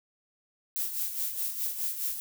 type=noise with tremolo; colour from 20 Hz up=violet; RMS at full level=-30 dBFS; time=0.76-2.2 s; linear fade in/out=0 ms; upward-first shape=sine; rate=4.8 Hz; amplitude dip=60%; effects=none